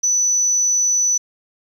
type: tone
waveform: sine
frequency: 5970 Hz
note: F#8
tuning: 15 cents sharp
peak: -13 dBFS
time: 0.03-1.18 s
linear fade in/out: 10 ms
effects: tanh soft clip ceiling -10 dBFS + 8-bit